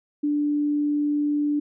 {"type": "tone", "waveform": "sine", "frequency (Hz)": 293.7, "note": "D4", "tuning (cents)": 0, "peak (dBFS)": -20, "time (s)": [0.23, 1.6], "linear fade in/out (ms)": 10, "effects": []}